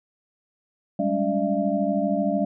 sine tone cluster, 193.4 / 206.6 / 285.1 / 600 / 674 Hz, G3 / G#3 / C#4 / D5 / E5, -23 / -9 / +49 / +37 / +38 cents, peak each -27 dBFS, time 0.99-2.45 s, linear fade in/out 5 ms, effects none

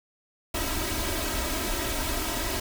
pink noise with comb filter, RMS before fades -29 dBFS, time 0.54-2.6 s, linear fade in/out 5 ms, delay 3.1 ms, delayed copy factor +0.85, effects none

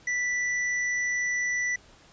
sine tone with tanh clipping, 1971 Hz, B6, 4 cents flat, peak -27 dBFS, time 0.07-1.76 s, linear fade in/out 5 ms, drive 13 dB, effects pink hiss -55 dBFS RMS until 2.12 s + resampled to 16000 Hz

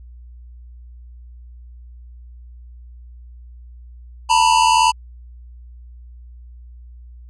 square tone pair together, 895.9 / 977 Hz, A5 / B5, +31 / -19 cents, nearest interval major second, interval 150 cents, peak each -15 dBFS, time 4.29-4.92 s, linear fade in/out 20 ms, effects added 60 Hz sine -37 dBFS peak until 7.29 s + resampled to 22050 Hz

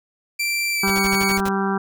sawtooth tone with pitch glide, 2349 to 2247 Hz, D7 to C#7, 0 to +23 cents, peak -17 dBFS, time 0.39-1.38 s, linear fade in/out 10 ms, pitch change -77 cents, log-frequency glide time 0.72-0.99 s
harmonic tone, 195.2 Hz, G3, 7 cents flat, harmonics 1 / 2 / 4 / 5 / 6 / 7 / 8, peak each -22 / -25 / -28 / -29 / -30 / -30 / -31 dBFS, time 0.83-1.78 s, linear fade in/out 5 ms
pink noise bursts, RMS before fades -29 dBFS, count 8, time 0.87-1.489 s, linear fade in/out 5 ms, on 38 ms, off 45 ms
effects none

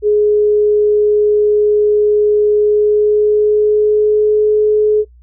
sine tone with pitch glide, 419 to 424.8 Hz, G#4 to G#4, +15 to +39 cents, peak -8 dBFS, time 0.02-5.05 s, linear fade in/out 50 ms, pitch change +24 cents, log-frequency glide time 2.57-4.48 s, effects noise-tail reverb RT60 0.1 s tail -23 dB re dry + added 60 Hz sine -40 dBFS peak until 5.22 s

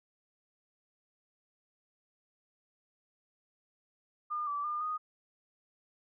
sine tone with pitch steps, 1210 / 1158 / 1206 / 1239 Hz, D#6 / D6 / D6 / D#6, -49 / -25 / +46 / -8 cents, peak -32 dBFS, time 4.3-4.98 s, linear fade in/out 20 ms, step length 170 ms, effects none

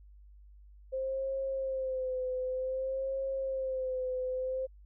sine tone with vibrato, 523.3 Hz, C5, in tune, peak -31 dBFS, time 0.92-4.67 s, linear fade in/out 20 ms, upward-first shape sine, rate 0.54 Hz, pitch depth 46 cents each way, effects added 50 Hz sine -52 dBFS peak until 4.85 s

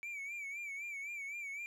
triangle tone with vibrato, 2297 Hz, D7, 39 cents flat, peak -39 dBFS, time 0.03-1.66 s, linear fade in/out 0 ms, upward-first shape sine, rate 3.9 Hz, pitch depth 79 cents each way, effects none

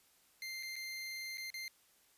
25% pulse tone with dropouts, 2093 Hz, C7, in tune, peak -38 dBFS, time 0.42-1.68 s, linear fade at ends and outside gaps 1 ms, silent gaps 0.627-0.631 / 0.757-0.763 / 1.373-1.38 / 1.503-1.541 s, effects white hiss -69 dBFS RMS until 2.17 s + resampled to 32000 Hz

